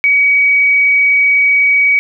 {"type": "tone", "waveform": "sine", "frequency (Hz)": 2264, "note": "C#7", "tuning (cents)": 36, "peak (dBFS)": -7, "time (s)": [0.04, 1.99], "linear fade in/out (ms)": 0, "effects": ["8-bit"]}